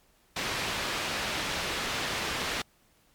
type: low-pass noise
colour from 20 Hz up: white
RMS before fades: -32 dBFS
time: 0.36-2.62 s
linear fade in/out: 5 ms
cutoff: 3500 Hz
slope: 12 dB/octave
effects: pink hiss -65 dBFS RMS until 3.14 s + MP3 96 kbps